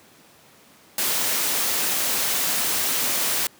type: noise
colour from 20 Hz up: white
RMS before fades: -23 dBFS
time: 0.98-3.47 s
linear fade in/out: 2 ms
effects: pink hiss -52 dBFS RMS until 3.59 s + high-pass 150 Hz 12 dB/octave